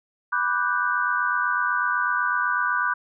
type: chord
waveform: sine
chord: G major seventh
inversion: first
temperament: equal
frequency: 987.8 / 1174.7 / 1480 / 1568 Hz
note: B5 / D6 / F#6 / G6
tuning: 0 / 0 / 0 / 0 cents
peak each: -28 / -26 / -24 / -28 dBFS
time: 0.32-2.94 s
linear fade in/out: 10 ms
effects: none